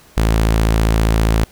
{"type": "tone", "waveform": "sawtooth", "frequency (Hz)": 55, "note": "A1", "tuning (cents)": 0, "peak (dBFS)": -8, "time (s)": [0.17, 1.44], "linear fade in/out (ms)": 0, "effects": ["pink hiss -47 dBFS RMS until 1.51 s"]}